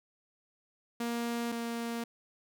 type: tone pair in turn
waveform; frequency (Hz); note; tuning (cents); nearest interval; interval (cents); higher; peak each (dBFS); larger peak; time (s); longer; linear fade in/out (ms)
sawtooth; 235.3 / 233.3; A#3 / A#3; +16 / +2; unison; 14; first; -28 / -30; first; 1-1.52 / 1.52-2.04; neither; 5
effects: none